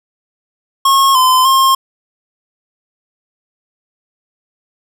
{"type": "tone with pitch steps", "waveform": "square", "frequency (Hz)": [1087, 1026, 1068], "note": ["C#6", "C6", "C6"], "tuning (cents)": [-34, -34, 35], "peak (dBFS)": -8, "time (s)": [0.85, 1.75], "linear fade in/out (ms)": 5, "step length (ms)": 300, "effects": []}